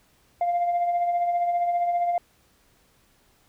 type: tone with tremolo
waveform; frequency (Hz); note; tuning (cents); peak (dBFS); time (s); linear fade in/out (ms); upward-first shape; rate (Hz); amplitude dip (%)
sine; 698.5; F5; 0; -17; 0.41-2.18; 2; triangle; 15; 55
effects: tanh soft clip ceiling -18 dBFS + pink hiss -62 dBFS RMS until 3.48 s